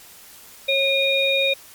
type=tone cluster; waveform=sine; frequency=546 / 2433 / 3736 Hz; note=C#5 / D#7 / A#7; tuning=-26 / -39 / +3 cents; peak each=-21 dBFS; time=0.68-1.54 s; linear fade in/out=10 ms; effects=white hiss -45 dBFS RMS until 1.74 s + MP3 96 kbps